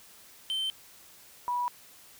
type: tone pair in turn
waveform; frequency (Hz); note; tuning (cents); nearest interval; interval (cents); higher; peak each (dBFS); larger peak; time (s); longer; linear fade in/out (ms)
triangle / sine; 3100 / 976.4; G7 / B5; -20 / -20; octave + minor sixth; 2000; first; -27; neither; 0.5-0.7 / 1.48-1.68; neither; 0
effects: white hiss -54 dBFS RMS until 2.19 s